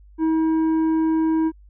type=tone with tanh clipping; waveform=sine; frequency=320 Hz; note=D#4; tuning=49 cents sharp; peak=-18 dBFS; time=0.18-1.52 s; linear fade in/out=50 ms; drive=7 dB; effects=added 50 Hz sine -45 dBFS peak until 1.69 s